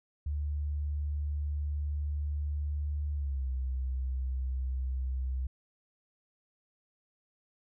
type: tone with pitch glide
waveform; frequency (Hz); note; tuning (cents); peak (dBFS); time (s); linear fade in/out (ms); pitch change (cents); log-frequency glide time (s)
sine; 73.42 to 64.66; D2 to C2; 0 to -20; -30; 0.26-5.47; 5; -220; 3.13-3.48
effects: none